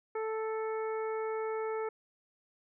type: harmonic tone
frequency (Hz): 440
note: A4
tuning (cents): 0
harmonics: 1 / 2 / 3 / 4 / 5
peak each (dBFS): -33 / -41 / -43 / -51 / -49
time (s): 0.15-1.89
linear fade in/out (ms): 5
effects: none